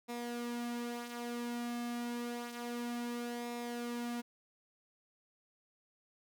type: tone with flanger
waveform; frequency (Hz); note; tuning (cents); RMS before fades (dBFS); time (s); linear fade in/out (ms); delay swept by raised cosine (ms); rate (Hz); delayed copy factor
sawtooth; 239.2; A#3; +45; -40; 0.08-4.22; 20; 0.65 to 6.25; 0.29; -0.5
effects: none